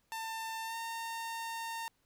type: tone with pitch glide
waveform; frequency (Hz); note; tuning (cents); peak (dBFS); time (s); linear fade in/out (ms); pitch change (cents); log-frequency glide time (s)
sawtooth; 896 to 913.8; A5 to A#5; +31 to -35; -34; 0.12-1.88; 0; +34; 0.63-0.76
effects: pink hiss -75 dBFS RMS until 2.05 s